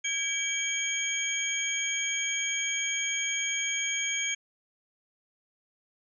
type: tone cluster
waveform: sine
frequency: 1637 / 2292 / 3203 / 6610 Hz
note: G#6 / D7 / G7 / G#8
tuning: -25 / -43 / +37 / -9 cents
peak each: -40 / -31 / -34 / -32 dBFS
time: 0.04-4.35 s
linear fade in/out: 10 ms
effects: none